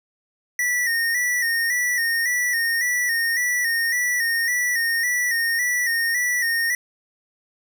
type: tone with vibrato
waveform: square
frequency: 1900 Hz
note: A#6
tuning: 33 cents sharp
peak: -20 dBFS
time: 0.59-6.75 s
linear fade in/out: 2 ms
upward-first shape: square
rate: 1.8 Hz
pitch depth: 52 cents each way
effects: none